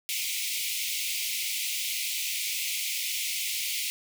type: high-pass noise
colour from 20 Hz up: pink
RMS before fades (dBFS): -31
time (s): 0.09-3.9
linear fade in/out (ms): 0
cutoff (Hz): 2100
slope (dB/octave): 96
effects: none